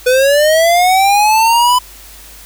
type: linear sweep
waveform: square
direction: up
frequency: 492.9 to 1005 Hz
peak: -8 dBFS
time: 0.06-1.79 s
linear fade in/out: 10 ms
effects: added 50 Hz sine -39 dBFS peak until 2.45 s + white hiss -37 dBFS RMS until 2.45 s